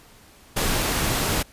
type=noise; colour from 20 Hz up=pink; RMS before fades=-23 dBFS; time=0.56-1.43 s; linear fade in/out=10 ms; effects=pink hiss -51 dBFS RMS until 1.52 s + resampled to 32000 Hz